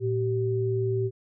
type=tone pair together; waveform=sine; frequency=114.15 / 385.3 Hz; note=A#2 / G4; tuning=-36 / -30 cents; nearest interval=octave + major sixth; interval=2106 cents; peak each=-26 dBFS; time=0-1.11 s; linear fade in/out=50 ms; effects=none

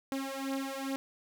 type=beating tone pair; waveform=sawtooth; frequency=269.4 / 271.8 Hz; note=C#4 / C#4; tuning=-49 / -34 cents; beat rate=2.4 Hz; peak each=-33 / -33 dBFS; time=0.12-0.96 s; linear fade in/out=0 ms; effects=none

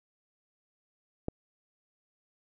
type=click; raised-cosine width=2 ms; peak=-18 dBFS; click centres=1.284 s; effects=none

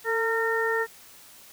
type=harmonic tone with a mistuned harmonic; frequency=457 Hz; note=A#4; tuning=34 cents flat; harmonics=1 / 2 / 3 / 4; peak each=-26 / -32 / -32 / -27 dBFS; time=0.04-0.87 s; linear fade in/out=50 ms; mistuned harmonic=1; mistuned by=-29 cents; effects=white hiss -50 dBFS RMS until 1.52 s

